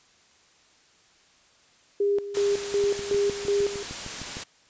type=tone with tremolo; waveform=sine; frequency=404.2 Hz; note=G#4; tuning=47 cents flat; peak=-20 dBFS; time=2-3.83 s; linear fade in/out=5 ms; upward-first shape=square; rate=2.7 Hz; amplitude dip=75%
type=noise; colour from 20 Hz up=white; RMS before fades=-34 dBFS; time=2.34-4.44 s; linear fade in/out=10 ms
type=click train; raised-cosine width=3 ms; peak=-25 dBFS; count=11; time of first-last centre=2.84-4.369 s; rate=6.54 Hz
effects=white hiss -59 dBFS RMS until 4.69 s + resampled to 16000 Hz

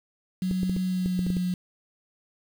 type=tone with pitch glide; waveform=sine; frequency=185 to 180.57 Hz; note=F#3 to F#3; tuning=0 to -42 cents; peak=-24 dBFS; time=0.42-1.54 s; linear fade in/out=2 ms; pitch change=-42 cents; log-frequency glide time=0.83-1.3 s
type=clicks; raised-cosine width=3 ms; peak=-19 dBFS; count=9; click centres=0.512 / 0.632 / 0.696 / 0.765 / 1.06 / 1.192 / 1.266 / 1.303 / 1.368 s
effects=7-bit

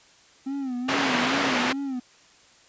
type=tone with vibrato; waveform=triangle; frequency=261.6 Hz; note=C4; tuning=in tune; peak=-25 dBFS; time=0.46-2 s; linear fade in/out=10 ms; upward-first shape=sine; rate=2.4 Hz; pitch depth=120 cents each way
type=band-pass noise; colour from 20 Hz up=white; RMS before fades=-25 dBFS; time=0.88-1.73 s; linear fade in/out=10 ms; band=190 to 2300 Hz; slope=12 dB/octave
effects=white hiss -55 dBFS RMS until 2.68 s + resampled to 16000 Hz

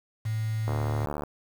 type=tone with pitch glide; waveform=sine; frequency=110 to 109.11 Hz; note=A2 to A2; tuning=0 to -14 cents; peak=-26 dBFS; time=0.25-1.06 s; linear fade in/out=10 ms; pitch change=-14 cents; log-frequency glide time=0.66-0.88 s
type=click train; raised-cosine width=1 ms; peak=-18 dBFS; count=42; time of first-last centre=0.68-1.236 s; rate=73.8 Hz
effects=7-bit

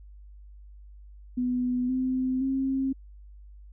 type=tone with pitch steps; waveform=sine; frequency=248.8 / 257.9 / 267.3 Hz; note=B3 / C4 / C4; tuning=+13 / -25 / +37 cents; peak=-24 dBFS; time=1.37-2.93 s; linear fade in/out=10 ms; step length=520 ms; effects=added 50 Hz sine -45 dBFS peak until 3.72 s

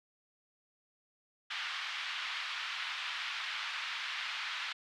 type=band-pass noise; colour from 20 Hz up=white; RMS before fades=-39 dBFS; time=1.5-4.73 s; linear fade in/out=10 ms; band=1100 to 3600 Hz; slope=24 dB/octave; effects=none

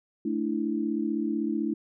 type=chord; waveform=sine; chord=A suspended fourth; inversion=none; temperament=equal; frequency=220 / 293.7 / 329.6 Hz; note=A3 / D4 / E4; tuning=0 / 0 / 0 cents; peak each=-30 dBFS; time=0.25-1.74 s; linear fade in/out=5 ms; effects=none

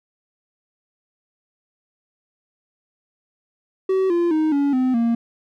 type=tone with pitch steps; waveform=triangle; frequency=379.9 / 344.4 / 312.2 / 283 / 256.5 / 232.5 Hz; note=F#4 / F4 / D#4 / C#4 / C4 / A#3; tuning=+46 / -24 / +6 / +36 / -34 / -4 cents; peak=-14 dBFS; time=3.89-5.15 s; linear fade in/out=5 ms; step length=210 ms; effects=none

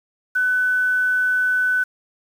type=tone with quantisation; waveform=sine; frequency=1500 Hz; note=F#6; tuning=23 cents sharp; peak=-16 dBFS; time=0.35-1.84 s; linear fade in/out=10 ms; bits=7; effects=none

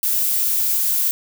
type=noise; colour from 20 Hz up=violet; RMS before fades=-19 dBFS; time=0.03-1.11 s; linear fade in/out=0 ms; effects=none

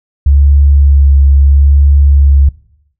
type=tone with vibrato; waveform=sine; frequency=70.1 Hz; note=C#2; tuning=20 cents sharp; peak=-3 dBFS; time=0.26-2.49 s; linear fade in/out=5 ms; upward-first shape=sine; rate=0.76 Hz; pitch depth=19 cents each way; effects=noise-tail reverb RT60 0.8 s tail -20 dB re dry

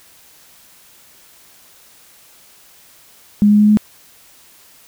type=tone with pitch steps; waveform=sine; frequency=206.8 / 208.4 / 209.9 / 211.5 Hz; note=G#3 / G#3 / G#3 / G#3; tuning=-7 / +6 / +19 / +32 cents; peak=-7 dBFS; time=3.42-3.772 s; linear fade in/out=0 ms; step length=88 ms; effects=white hiss -47 dBFS RMS until 4.87 s

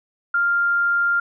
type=tone; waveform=sine; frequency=1396.9 Hz; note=F6; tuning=in tune; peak=-16 dBFS; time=0.34-1.2 s; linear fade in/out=5 ms; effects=none

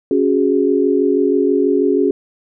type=chord; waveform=sine; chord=C# suspended fourth; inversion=none; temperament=just; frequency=277.2 / 369.6 / 415.8 Hz; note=C#4 / F#4 / G#4; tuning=0 / -2 / +2 cents; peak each=-16 dBFS; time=0.11-2.11 s; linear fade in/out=2 ms; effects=none

